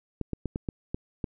clicks, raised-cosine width 3 ms, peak -17 dBFS, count 7, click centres 0.213 / 0.333 / 0.457 / 0.559 / 0.688 / 0.945 / 1.242 s, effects none

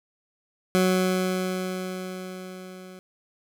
20% pulse tone with level ramp, 185 Hz, F#3, in tune, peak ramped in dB -13 to -37 dBFS, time 0.75-2.99 s, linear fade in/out 0 ms, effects none

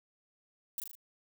violet noise with echo, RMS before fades -36 dBFS, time 0.78-0.8 s, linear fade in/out 0 ms, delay 38 ms, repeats 4, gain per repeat -4 dB, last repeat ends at 0.952 s, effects none

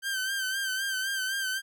sawtooth tone with vibrato, 1559 Hz, G6, 10 cents flat, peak -25 dBFS, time 0.02-1.62 s, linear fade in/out 50 ms, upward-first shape sine, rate 3.9 Hz, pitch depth 50 cents each way, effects none

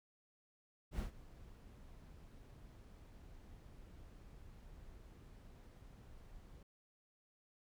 brown noise with ADSR envelope, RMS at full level -39 dBFS, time 0.91-6.63 s, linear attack 79 ms, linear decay 120 ms, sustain -18 dB, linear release 3 ms, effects none

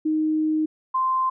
sine tone pair in turn, 311.1 / 1041.9 Hz, D#4 / C6, 0 / -8 cents, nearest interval octave + major sixth, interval 2092 cents, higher second, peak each -19 dBFS, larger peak neither, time 0.05-0.66 / 0.94-1.3 s, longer first, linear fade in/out 10 ms, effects none

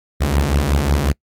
sawtooth beating tone pair, 68.3 / 73.8 Hz, C#2 / D2, -25 / +9 cents, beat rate 5.5 Hz, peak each -13 dBFS, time 0.2-1.13 s, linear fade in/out 20 ms, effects noise-tail reverb RT60 0.1 s tail -26 dB re dry + MP3 96 kbps

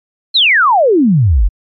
sine exponential sweep, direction down, 4340 to 40.79 Hz, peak -6 dBFS, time 0.34-1.49 s, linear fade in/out 20 ms, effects MP3 64 kbps

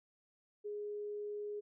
sine tone, 415.3 Hz, G#4, in tune, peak -39 dBFS, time 0.64-1.61 s, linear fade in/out 20 ms, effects none

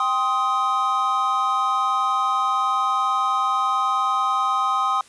triangle chord, C minor, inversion second, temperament just, 784.9 / 1046.5 / 1255.8 Hz, G5 / C6 / Eb6, +2 / 0 / +16 cents, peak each -24 / -22 / -19 dBFS, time 0-5.01 s, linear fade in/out 2 ms, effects white hiss -50 dBFS RMS until 5.08 s + resampled to 22050 Hz

